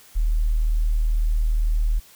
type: tone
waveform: sine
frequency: 38.89 Hz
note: D#1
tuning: in tune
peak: -17 dBFS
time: 0.15-2 s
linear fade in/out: 20 ms
effects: white hiss -50 dBFS RMS until 2.15 s